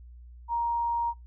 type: tone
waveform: sine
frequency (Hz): 939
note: A#5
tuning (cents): +12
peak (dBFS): -25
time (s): 0.48-1.14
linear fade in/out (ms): 50
effects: noise-tail reverb RT60 0.2 s tail -26 dB re dry + added 60 Hz sine -45 dBFS peak until 1.26 s